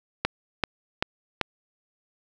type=click train; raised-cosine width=0.3 ms; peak=-6 dBFS; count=4; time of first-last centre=0.25-1.413 s; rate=2.58 Hz; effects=none